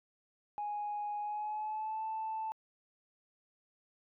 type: tone with pitch glide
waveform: sine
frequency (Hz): 830.6 to 880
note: G#5 to A5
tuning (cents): 0 to 0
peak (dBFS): -34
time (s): 0.58-2.52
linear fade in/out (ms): 0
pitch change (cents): +100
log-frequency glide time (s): 1.2-2.04
effects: tanh soft clip ceiling -31 dBFS